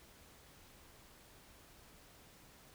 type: silence
effects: pink hiss -61 dBFS RMS until 2.74 s